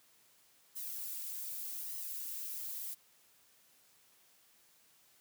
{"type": "noise with flanger", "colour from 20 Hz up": "violet", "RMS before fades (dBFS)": -42, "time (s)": [0.75, 2.95], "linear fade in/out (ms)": 20, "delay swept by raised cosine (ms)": [0.97, 3.87], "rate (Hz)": 0.83, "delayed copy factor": 0.95, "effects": ["white hiss -67 dBFS RMS until 5.2 s", "high-pass 80 Hz 12 dB/octave"]}